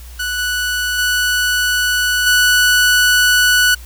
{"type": "tone with level steps", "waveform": "sawtooth", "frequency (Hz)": 1480, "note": "F#6", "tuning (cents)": 0, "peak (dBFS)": [-15, -13, -10, -6], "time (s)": [0.19, 3.75], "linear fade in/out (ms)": 10, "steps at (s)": [0.38, 0.98, 2.26], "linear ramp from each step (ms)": 10, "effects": ["added 60 Hz sine -32 dBFS peak until 3.85 s", "white hiss -42 dBFS RMS until 3.85 s"]}